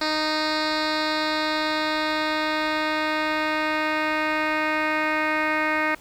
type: tone with low-pass filter sweep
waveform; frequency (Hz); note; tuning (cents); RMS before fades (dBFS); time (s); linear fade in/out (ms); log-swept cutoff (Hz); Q
10% pulse; 309.1; D#4; -11; -24; 0.01-5.95; 5; 4500 to 2300; 2.9
effects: pink hiss -50 dBFS RMS until 6 s